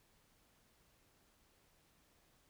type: silence
effects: pink hiss -72 dBFS RMS until 2.49 s